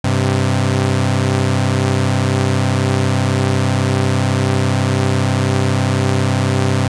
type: tone pair together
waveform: sawtooth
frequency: 98.05 / 130.1 Hz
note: G2 / C3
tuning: +1 / -9 cents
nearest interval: perfect fourth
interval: 490 cents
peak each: -12 dBFS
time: 0.04-6.88 s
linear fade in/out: 5 ms
effects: resampled to 22050 Hz + 8-bit

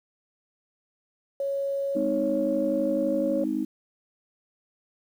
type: tone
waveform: sine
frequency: 554 Hz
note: C#5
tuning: 1 cent flat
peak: -25 dBFS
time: 1.4-3.44 s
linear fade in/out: 2 ms
type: chord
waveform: sine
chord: Ab major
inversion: none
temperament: just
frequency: 207.7 / 259.6 / 311.5 Hz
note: Ab3 / C4 / Eb4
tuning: 0 / -13 / +2 cents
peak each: -32 / -29 / -27 dBFS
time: 1.95-3.65 s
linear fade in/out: 10 ms
effects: tanh soft clip ceiling -12 dBFS + 9-bit

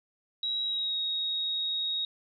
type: tone with pitch glide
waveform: sine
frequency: 3856 to 3768 Hz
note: B7 to A#7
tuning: -42 to +18 cents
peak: -28 dBFS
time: 0.43-2.05 s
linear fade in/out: 2 ms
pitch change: -40 cents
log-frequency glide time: 0.63-0.97 s
effects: none

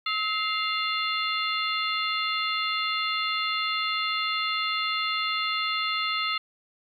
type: harmonic tone with a mistuned harmonic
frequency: 698.5 Hz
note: F5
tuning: in tune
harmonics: 2 / 3 / 4 / 5 / 6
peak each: -29 / -31 / -32 / -33 / -34 dBFS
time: 0.06-6.38 s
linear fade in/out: 5 ms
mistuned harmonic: 2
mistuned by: -140 cents
effects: 10-bit

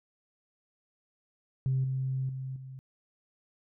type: tone with level steps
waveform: sine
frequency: 131.8 Hz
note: C3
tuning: 13 cents sharp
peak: -24 / -28 / -34 / -41 dBFS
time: 1.66-2.79 s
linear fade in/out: 0 ms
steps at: 1.84 / 2.29 / 2.56 s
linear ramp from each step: 2 ms
effects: tanh soft clip ceiling -21 dBFS

